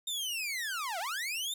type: linear two-way sweep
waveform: sawtooth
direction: down then up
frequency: 3679 to 642 to 3679 Hz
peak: -30 dBFS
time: 0.07-1.54 s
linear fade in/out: 5 ms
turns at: 0.99 s
effects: none